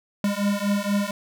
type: beating tone pair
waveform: square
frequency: 200.6 / 204.8 Hz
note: G3 / G#3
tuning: +40 / -24 cents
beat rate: 4.2 Hz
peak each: -25 dBFS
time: 0.24-1.11 s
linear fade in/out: 2 ms
effects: none